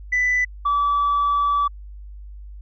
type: tone pair in turn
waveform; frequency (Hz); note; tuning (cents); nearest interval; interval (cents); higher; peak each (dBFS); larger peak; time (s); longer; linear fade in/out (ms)
sine; 1990 / 1151.8; B6 / D6; +13 / -34; major sixth; 947; first; -15; neither; 0.12-0.45 / 0.65-1.68; second; 10
effects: tanh soft clip ceiling -14 dBFS + added 50 Hz sine -35 dBFS peak until 2.61 s